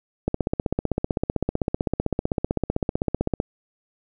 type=click train; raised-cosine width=2 ms; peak=-8 dBFS; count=50; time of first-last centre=0.28-3.401 s; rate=15.7 Hz; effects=none